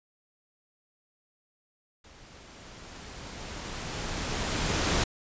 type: noise with level ramp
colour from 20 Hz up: pink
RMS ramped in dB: -53 to -25 dBFS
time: 2.04-5.04 s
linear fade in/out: 5 ms
effects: resampled to 16000 Hz